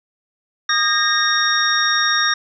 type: tone cluster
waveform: sine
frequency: 1230 / 1615 / 1852 / 3708 / 5580 Hz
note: D#6 / G#6 / A#6 / A#7 / F8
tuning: -20 / -49 / -12 / -10 / -2 cents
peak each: -21 dBFS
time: 0.69-2.34 s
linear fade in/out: 5 ms
effects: none